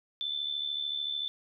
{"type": "tone with amplitude modulation", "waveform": "sine", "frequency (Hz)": 3520, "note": "A7", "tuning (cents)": 0, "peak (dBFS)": -28, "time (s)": [0.21, 1.28], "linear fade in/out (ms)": 0, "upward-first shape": "sine", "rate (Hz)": 73.5, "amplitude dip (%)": 65, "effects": []}